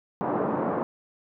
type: band-pass noise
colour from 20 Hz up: pink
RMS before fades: -27 dBFS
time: 0.21-0.83 s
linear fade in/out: 0 ms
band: 180 to 1100 Hz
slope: 24 dB/octave
effects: none